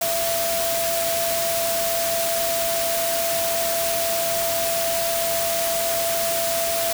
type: tone in noise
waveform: sine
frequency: 672 Hz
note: E5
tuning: 33 cents sharp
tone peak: -23 dBFS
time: 0.01-6.93 s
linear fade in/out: 5 ms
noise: white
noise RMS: -25 dBFS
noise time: 0.01-6.93 s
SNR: -1 dB
effects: none